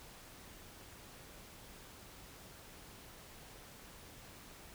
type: silence
effects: pink hiss -55 dBFS RMS until 4.74 s